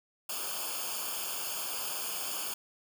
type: noise with comb filter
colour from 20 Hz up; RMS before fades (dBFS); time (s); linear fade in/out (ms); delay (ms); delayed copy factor
white; -36; 0.29-2.54; 5; 0.51; -0.95
effects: none